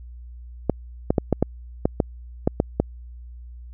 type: clicks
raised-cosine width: 2 ms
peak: -4 dBFS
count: 10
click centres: 0.697 / 1.105 / 1.182 / 1.327 / 1.426 / 1.855 / 2.002 / 2.475 / 2.601 / 2.8 s
effects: added 60 Hz sine -37 dBFS peak until 3.73 s